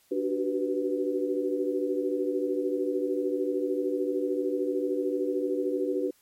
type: chord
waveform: sine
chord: G major seventh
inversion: second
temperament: equal with one note detuned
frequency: 293.7 / 370 / 383.3 / 493.9 Hz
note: D4 / F#4 / G4 / B4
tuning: 0 / 0 / -39 / 0 cents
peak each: -31 dBFS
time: 0.11-6.11 s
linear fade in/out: 10 ms
effects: white hiss -64 dBFS RMS until 6.21 s + MP3 64 kbps